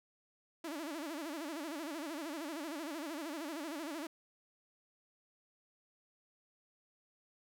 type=tone with vibrato; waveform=sawtooth; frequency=308.1 Hz; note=D#4; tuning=17 cents flat; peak=-36 dBFS; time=0.64-4.07 s; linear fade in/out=5 ms; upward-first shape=sine; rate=13 Hz; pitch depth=170 cents each way; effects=none